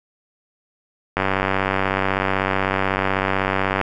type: click train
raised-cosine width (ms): 0.5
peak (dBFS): -4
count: 255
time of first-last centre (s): 1.17-3.813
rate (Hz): 96.1
effects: none